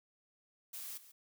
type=noise with echo; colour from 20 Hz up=blue; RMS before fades=-45 dBFS; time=0.73-0.98 s; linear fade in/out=10 ms; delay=140 ms; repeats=1; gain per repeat=-14 dB; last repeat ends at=1.12 s; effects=none

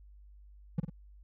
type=tone with echo; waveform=triangle; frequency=164.81 Hz; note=E3; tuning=in tune; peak=-23 dBFS; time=0.78-0.8 s; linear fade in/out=5 ms; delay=49 ms; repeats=2; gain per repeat=-6 dB; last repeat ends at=0.898 s; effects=added 50 Hz sine -52 dBFS peak until 1.23 s

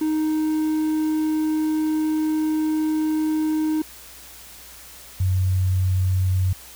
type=tone pair in turn; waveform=triangle / sine; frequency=311.1 / 93.16 Hz; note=D#4 / F#2; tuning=0 / +12 cents; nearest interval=octave + major sixth; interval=2088 cents; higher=first; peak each=-17 dBFS; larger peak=neither; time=0.01-3.82 / 5.2-6.53 s; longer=first; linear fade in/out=5 ms; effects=added 60 Hz sine -52 dBFS peak until 6.75 s + white hiss -43 dBFS RMS until 6.75 s

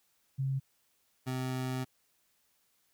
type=tone pair in turn; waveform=sine / 25% pulse; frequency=134.7 / 129.03 Hz; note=C#3 / C3; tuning=-49 / -24 cents; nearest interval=minor second; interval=75 cents; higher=first; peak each=-29 / -29 dBFS; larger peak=neither; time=0.38-0.6 / 1.26-1.85 s; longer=second; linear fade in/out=20 ms; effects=white hiss -73 dBFS RMS until 2.93 s

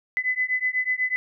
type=beating tone pair; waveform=sine; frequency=2008 / 2016.1 Hz; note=B6 / B6; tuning=+28 / +35 cents; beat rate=8.1 Hz; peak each=-25 dBFS; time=0.17-1.16 s; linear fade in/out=0 ms; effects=none

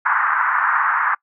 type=band-pass noise; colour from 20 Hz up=white; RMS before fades=-18 dBFS; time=0.05-1.15 s; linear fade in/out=10 ms; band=920 to 1700 Hz; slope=48 dB/octave; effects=noise-tail reverb RT60 0.1 s tail -25 dB re dry

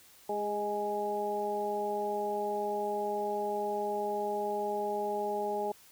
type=harmonic tone with a mistuned harmonic; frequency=207.7 Hz; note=G#3; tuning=in tune; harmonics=1 / 2 / 3 / 4; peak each=-43 / -34 / -37 / -34 dBFS; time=0.29-5.72 s; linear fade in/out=5 ms; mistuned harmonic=2; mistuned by=-18 cents; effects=white hiss -58 dBFS RMS until 5.91 s

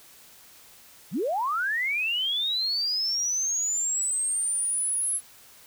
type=linear sweep; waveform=sine; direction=up; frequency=125.6 to 10990 Hz; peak=-24 dBFS; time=1.11-5.21 s; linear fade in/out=50 ms; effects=white hiss -52 dBFS RMS until 5.66 s

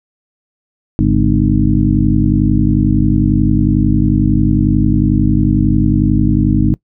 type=harmonic tone with a mistuned harmonic; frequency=51.1 Hz; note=G#1; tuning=27 cents flat; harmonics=1 / 2 / 3 / 4 / 5 / 6; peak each=-16 / -16 / -16 / -16 / -16 / -16 dBFS; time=0.99-6.74 s; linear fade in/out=0 ms; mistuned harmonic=3; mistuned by=-140 cents; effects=noise-tail reverb RT60 0.1 s tail -23 dB re dry

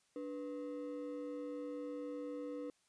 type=ring-modulated tone; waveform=triangle; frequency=392 Hz; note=G4; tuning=in tune; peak=-36 dBFS; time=0.16-2.7 s; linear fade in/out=0 ms; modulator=100 Hz; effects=white hiss -75 dBFS RMS until 2.88 s + resampled to 22050 Hz

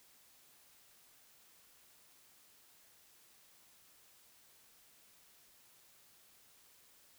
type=silence; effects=white hiss -65 dBFS RMS until 7.18 s

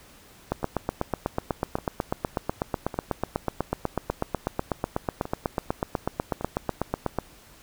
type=two click trains; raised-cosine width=1 ms; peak=-19 / -10 dBFS; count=6 / 55; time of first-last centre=0.63-6.41 / 0.52-7.187 s; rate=0.865 / 8.1 Hz; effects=pink hiss -52 dBFS RMS until 7.62 s

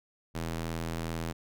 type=tone with high-pass filter; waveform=square; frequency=41.2 Hz; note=E1; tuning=in tune; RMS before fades=-35 dBFS; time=0.34-1.33 s; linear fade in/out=20 ms; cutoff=90 Hz; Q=0.63; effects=none

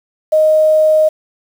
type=tone with quantisation; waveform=sine; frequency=622 Hz; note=D#5; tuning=1 cent flat; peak=-7 dBFS; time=0.32-1.09 s; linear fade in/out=10 ms; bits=6; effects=none

